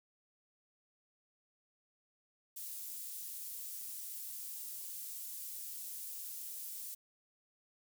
pink high-pass noise, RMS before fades -45 dBFS, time 2.56-6.95 s, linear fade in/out 10 ms, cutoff 11000 Hz, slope 12 dB/octave, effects none

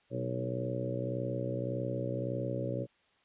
harmonic tone with a mistuned harmonic, 61.74 Hz, B1, in tune, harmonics 2 / 3 / 4 / 5 / 6 / 7 / 8 / 9, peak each -36 / -43 / -44 / -41 / -44 / -43 / -43 / -38 dBFS, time 0.1-2.87 s, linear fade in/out 50 ms, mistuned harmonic 3, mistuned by +42 cents, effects white hiss -69 dBFS RMS until 3.24 s + resampled to 8000 Hz

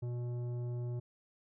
triangle tone with tanh clipping, 121.4 Hz, B2, 29 cents flat, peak -37 dBFS, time 0.02-1 s, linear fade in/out 10 ms, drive 15 dB, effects none

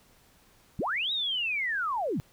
sine linear two-way sweep, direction up then down, 110 to 3850 to 110 Hz, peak -27 dBFS, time 0.79-2.2 s, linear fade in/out 0 ms, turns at 1.12 s, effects pink hiss -61 dBFS RMS until 2.32 s

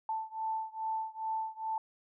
sine beating tone pair, 882 / 884.4 Hz, A5 / A5, +4 / +9 cents, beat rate 2.4 Hz, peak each -36 / -37 dBFS, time 0.09-1.78 s, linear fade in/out 2 ms, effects none

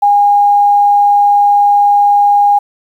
sine tone, 816 Hz, G#5, 31 cents flat, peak -5 dBFS, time 0.02-2.59 s, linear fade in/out 10 ms, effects 7-bit

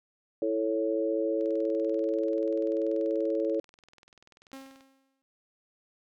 sine chord, A major, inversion second, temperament equal, 329.6 / 440 / 554.4 Hz, E4 / A4 / C#5, 0 / 0 / 0 cents, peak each -30 dBFS, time 0.42-3.6 s, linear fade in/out 2 ms
click train, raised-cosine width 0.2 ms, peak -38 dBFS, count 71, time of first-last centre 1.41-4.808 s, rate 20.6 Hz
sawtooth tone with exponential decay, 268.7 Hz, C4, 46 cents sharp, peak -36 dBFS, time 4.53-5.22 s, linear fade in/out 0 ms, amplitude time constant 150 ms
effects none

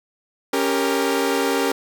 sawtooth chord, G diminished, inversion second, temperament equal with one note detuned, 277.2 / 395.4 / 466.2 Hz, Db4 / G4 / Bb4, 0 / +15 / 0 cents, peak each -19 dBFS, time 0.53-1.72 s, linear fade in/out 5 ms, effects none

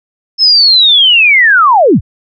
sine linear sweep, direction down, 5274 to 45.66 Hz, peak -3 dBFS, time 0.38-2.01 s, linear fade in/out 50 ms, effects none

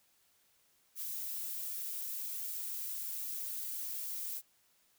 violet noise with flanger, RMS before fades -40 dBFS, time 0.95-4.42 s, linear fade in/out 50 ms, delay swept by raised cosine 1.9 to 3.6 ms, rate 1.3 Hz, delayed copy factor -0.5, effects white hiss -71 dBFS RMS until 4.98 s

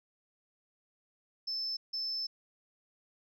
sine tone bursts at uneven times, 5270 Hz, E8, 1 cent flat, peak -32 dBFS, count 2, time 1.47-1.77 / 1.93-2.27 s, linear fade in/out 10 ms, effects tanh soft clip ceiling -29 dBFS

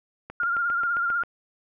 click train, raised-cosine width 0.5 ms, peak -22 dBFS, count 8, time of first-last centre 0.3-1.236 s, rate 7.48 Hz
sine tone with vibrato, 1400 Hz, F6, 4 cents sharp, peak -22 dBFS, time 0.4-1.23 s, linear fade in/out 2 ms, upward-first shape sine, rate 16 Hz, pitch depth 38 cents each way
effects none

